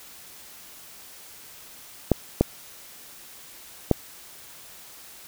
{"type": "clicks", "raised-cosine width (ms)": 2, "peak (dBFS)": -3, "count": 3, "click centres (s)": [2.117, 2.41, 3.913], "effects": ["white hiss -46 dBFS RMS until 5.27 s"]}